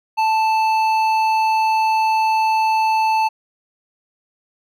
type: tone with hard clipping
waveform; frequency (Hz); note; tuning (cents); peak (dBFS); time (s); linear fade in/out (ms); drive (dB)
sine; 880; A5; 0; -16; 0.17-3.29; 20; 9
effects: none